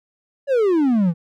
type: exponential sweep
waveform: triangle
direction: down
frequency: 579 to 158.9 Hz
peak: -12 dBFS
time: 0.47-1.14 s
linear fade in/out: 50 ms
effects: none